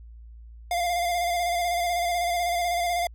square tone with vibrato, 698.5 Hz, F5, in tune, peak -24 dBFS, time 0.71-3.07 s, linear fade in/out 2 ms, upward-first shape square, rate 16 Hz, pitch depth 28 cents each way, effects added 57 Hz sine -42 dBFS peak until 3.14 s

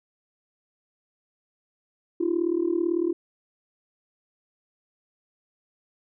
sine tone with amplitude modulation, 341.1 Hz, F4, 41 cents flat, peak -17 dBFS, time 2.2-3.13 s, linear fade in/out 10 ms, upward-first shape sine, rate 38 Hz, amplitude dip 90%, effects tanh soft clip ceiling -14 dBFS

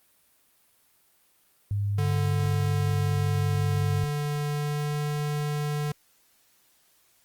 sine tone, 101.5 Hz, G#2, 39 cents flat, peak -24 dBFS, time 1.71-4.04 s, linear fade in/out 0 ms
square tone with pitch glide, 146.83 to 147.85 Hz, D3 to D3, 0 to +12 cents, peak -27 dBFS, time 1.98-5.92 s, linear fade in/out 5 ms, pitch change +12 cents, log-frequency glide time 4.47-4.98 s
effects white hiss -64 dBFS RMS until 7.24 s + Opus 32 kbps

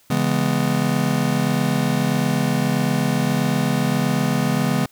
square chord, C# minor seventh, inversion none, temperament just, 138.59 / 166.31 / 207.9 / 249.5 Hz, C#3 / E3 / G#3 / B3, 0 / +16 / +2 / +18 cents, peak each -24 dBFS, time 0.1-4.86 s, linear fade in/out 5 ms, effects white hiss -56 dBFS RMS until 4.91 s

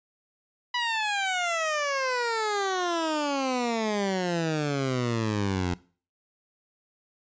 15% pulse exponential sweep, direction down, 987.8 to 86.8 Hz, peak -19 dBFS, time 0.74-5.74 s, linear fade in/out 5 ms, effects noise-tail reverb RT60 0.4 s tail -20 dB re dry + resampled to 16000 Hz

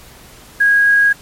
sine tone with quantisation, 1644 Hz, G#6, 18 cents flat, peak -8 dBFS, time 0.6-1.13 s, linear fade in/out 10 ms, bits 6, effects pink hiss -41 dBFS RMS until 1.21 s + MP3 64 kbps

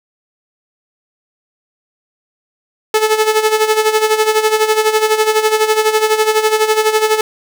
sawtooth tone with tremolo, 433.7 Hz, A4, 25 cents flat, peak -4 dBFS, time 2.94-7.21 s, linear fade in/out 2 ms, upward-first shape sine, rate 12 Hz, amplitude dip 70%, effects none

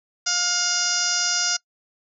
harmonic tone, 709 Hz, F5, 26 cents sharp, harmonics 1 / 2 / 3 / 4 / 5 / 6 / 7 / 8 / 9 / 10, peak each -36 / -27 / -36 / -33 / -35 / -36 / -25 / -26 / -27 / -33 dBFS, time 0.26-1.57 s, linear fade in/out 10 ms, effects noise-tail reverb RT60 0.1 s tail -24 dB re dry

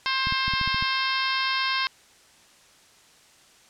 harmonic tone, 529 Hz, C5, 19 cents sharp, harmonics 2 / 3 / 4 / 5 / 6 / 7 / 8 / 9 / 10, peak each -28 / -30 / -31 / -32 / -33 / -33 / -34 / -35 / -35 dBFS, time 0.06-1.87 s, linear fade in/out 0 ms
clicks, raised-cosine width 5 ms, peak -21 dBFS, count 8, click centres 0.271 / 0.324 / 0.48 / 0.537 / 0.613 / 0.676 / 0.745 / 0.825 s
effects white hiss -55 dBFS RMS until 3.69 s + low-pass 8000 Hz 12 dB/octave

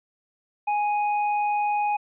sine tone with tanh clipping, 830.6 Hz, G#5, in tune, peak -23 dBFS, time 0.67-1.97 s, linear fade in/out 10 ms, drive 10 dB, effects resampled to 8000 Hz

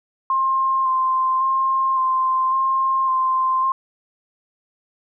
sine tone with vibrato, 1053 Hz, C6, 11 cents sharp, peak -16 dBFS, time 0.3-3.72 s, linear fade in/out 2 ms, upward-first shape square, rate 0.9 Hz, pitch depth 14 cents each way, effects none

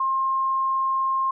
sine tone, 1064 Hz, C6, 29 cents sharp, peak -20 dBFS, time 0-1.31 s, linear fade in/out 5 ms, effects none

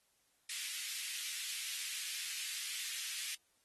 pink high-pass noise, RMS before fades -42 dBFS, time 0.49-3.35 s, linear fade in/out 5 ms, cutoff 2200 Hz, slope 24 dB/octave, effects white hiss -75 dBFS RMS until 3.64 s + AAC 32 kbps

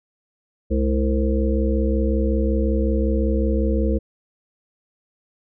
harmonic tone with a mistuned harmonic, 65.41 Hz, C2, in tune, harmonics 1 / 3 / 5 / 7 / 8, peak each -19 / -24 / -26 / -27 / -28 dBFS, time 0.7-3.99 s, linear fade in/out 20 ms, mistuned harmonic 3, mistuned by +140 cents, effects none

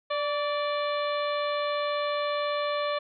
harmonic tone with a mistuned harmonic, 587.3 Hz, D5, in tune, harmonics 1 / 2 / 3 / 4 / 5 / 6 / 7, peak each -28 / -31 / -39 / -39 / -43 / -39 / -43 dBFS, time 0.1-2.99 s, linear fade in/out 10 ms, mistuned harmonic 2, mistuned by -35 cents, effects none

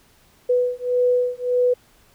sine beating tone pair, 493.9 / 495.6 Hz, B4 / B4, 0 / +6 cents, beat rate 1.7 Hz, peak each -20 dBFS, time 0.49-1.74 s, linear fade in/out 10 ms, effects pink hiss -56 dBFS RMS until 2.14 s

